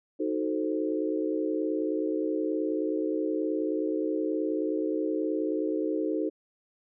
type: chord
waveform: sine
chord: D# diminished seventh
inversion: none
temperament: equal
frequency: 311.1 / 370 / 440 / 523.3 Hz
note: D#4 / F#4 / A4 / C5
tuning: 0 / 0 / 0 / 0 cents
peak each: -29 / -33 / -32 / -35 dBFS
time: 0.19-6.3 s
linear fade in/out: 20 ms
effects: none